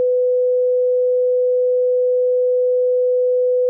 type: tone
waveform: sine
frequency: 499.9 Hz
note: B4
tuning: 21 cents sharp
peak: -13 dBFS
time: 0-3.69 s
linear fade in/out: 0 ms
effects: none